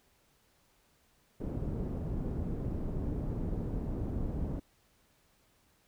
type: low-pass noise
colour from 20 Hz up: pink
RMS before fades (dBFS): -35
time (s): 1.4-4.6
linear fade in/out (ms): 10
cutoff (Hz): 340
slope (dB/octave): 12
effects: pink hiss -69 dBFS RMS until 5.87 s